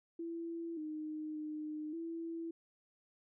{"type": "tone with pitch steps", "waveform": "sine", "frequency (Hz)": [334.4, 308.2, 305.4, 331.3], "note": ["E4", "D#4", "D#4", "E4"], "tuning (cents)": [25, -16, -32, 9], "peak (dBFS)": -39, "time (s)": [0.19, 2.51], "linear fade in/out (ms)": 5, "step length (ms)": 580, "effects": []}